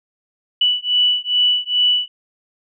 sine beating tone pair, 2960 / 2962.4 Hz, F#7 / F#7, 0 / +1 cents, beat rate 2.4 Hz, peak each -17 / -17 dBFS, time 0.61-2.08 s, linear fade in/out 5 ms, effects none

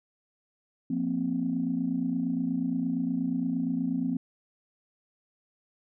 sine chord, F suspended fourth, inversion none, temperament equal, 174.61 / 233.1 / 261.6 Hz, F3 / Bb3 / C4, 0 / 0 / 0 cents, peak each -32 / -31 / -28 dBFS, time 0.9-4.17 s, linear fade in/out 5 ms, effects tanh soft clip ceiling -17 dBFS

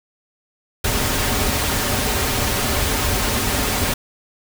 pink noise with comb filter, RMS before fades -20 dBFS, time 0.84-3.94 s, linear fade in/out 5 ms, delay 6 ms, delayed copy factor -0.5, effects none

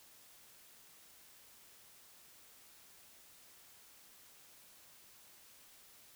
silence, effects white hiss -61 dBFS RMS until 6.15 s

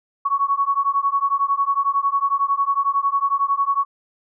sine beating tone pair, 1109 / 1120 Hz, C#6 / C#6, 0 / +18 cents, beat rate 11 Hz, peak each -20 dBFS, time 0.25-3.85 s, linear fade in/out 10 ms, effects none

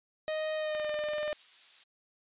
45% pulse tone with pitch glide, 622.3 to 602.1 Hz, D#5 to D5, 0 to +43 cents, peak -31 dBFS, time 0.28-1.33 s, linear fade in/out 0 ms, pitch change -57 cents, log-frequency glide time 0.55-0.93 s
click train, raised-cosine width 0.3 ms, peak -27 dBFS, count 13, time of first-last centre 0.75-1.327 s, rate 20.8 Hz
violet noise, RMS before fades -41 dBFS, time 1.06-1.84 s, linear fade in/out 10 ms
effects resampled to 8000 Hz

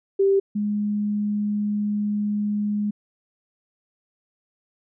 sine tone pair in turn, 392 / 207.7 Hz, G4 / G#3, 0 / 0 cents, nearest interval major seventh, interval 1100 cents, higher first, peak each -15 / -21 dBFS, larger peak first, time 0.19-0.4 / 0.55-2.91 s, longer second, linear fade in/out 10 ms, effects none

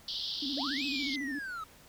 pink band-pass noise, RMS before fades -37 dBFS, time 0.08-1.16 s, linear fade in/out 2 ms, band 3100 to 5200 Hz, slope 96 dB/octave
sine tone with vibrato, 277.2 Hz, C#4, in tune, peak -35 dBFS, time 0.42-1.39 s, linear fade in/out 5 ms, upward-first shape square, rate 14 Hz, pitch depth 84 cents each way
triangle linear two-way sweep, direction up then down, 497.9 to 2609 to 1253 Hz, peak -35 dBFS, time 0.57-1.64 s, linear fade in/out 5 ms, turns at 0.84 s
effects pink hiss -57 dBFS RMS until 1.88 s

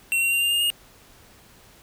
square tone with pitch steps, 2725 / 2749 / 2773 / 2797 / 2821 / 2846 Hz, F7 / F7 / F7 / F7 / F7 / F7, -43 / -28 / -13 / +2 / +17 / +32 cents, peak -20 dBFS, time 0.12-0.702 s, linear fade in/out 0 ms, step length 97 ms, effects pink hiss -52 dBFS RMS until 1.82 s

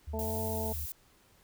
sine linear two-way sweep, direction up then down, 72.6 to 92.8 to 72.6 Hz, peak -36 dBFS, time 0.07-0.86 s, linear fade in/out 10 ms, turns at 0.43 s
harmonic tone, 220.5 Hz, A3, 4 cents sharp, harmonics 1 / 2 / 3 / 4, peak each -39 / -38 / -39 / -42 dBFS, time 0.13-0.73 s, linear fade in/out 10 ms
violet noise, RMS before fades -40 dBFS, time 0.19-0.92 s, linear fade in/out 0 ms
effects pink hiss -64 dBFS RMS until 1.43 s

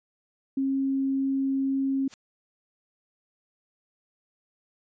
sine tone, 270.2 Hz, C#4, 44 cents flat, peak -23 dBFS, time 0.57-2.08 s, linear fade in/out 5 ms
white noise with exponential growth, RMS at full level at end -40 dBFS, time 2.06-2.14 s, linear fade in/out 1 ms, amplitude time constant 17 ms
effects resampled to 16000 Hz

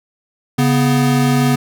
square tone pair together, 139.8 / 246.9 Hz, C#3 / B3, +15 / 0 cents, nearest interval minor seventh, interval 985 cents, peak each -15 dBFS, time 0.58-1.56 s, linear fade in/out 10 ms, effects none

